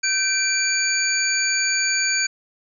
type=tone cluster; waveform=sine; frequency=1543 / 2360 / 4587 / 6730 Hz; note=G6 / D7 / D8 / G#8; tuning=-28 / +8 / -42 / +22 cents; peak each=-24 dBFS; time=0.03-2.27 s; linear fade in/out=10 ms; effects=none